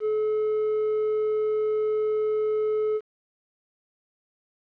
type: tone with quantisation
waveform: triangle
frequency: 429.4 Hz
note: A4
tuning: 42 cents flat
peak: -20 dBFS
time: 0-3.01 s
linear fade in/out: 50 ms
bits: 8
effects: low-pass 2000 Hz 12 dB/octave